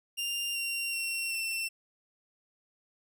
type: tone with pitch steps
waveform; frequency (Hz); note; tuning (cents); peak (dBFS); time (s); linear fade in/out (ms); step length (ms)
sawtooth; 2794 / 2760 / 2727 / 2694; F7 / F7 / F7 / E7; 0 / -21 / -42 / +37; -28; 0.17-1.69; 20; 380
effects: none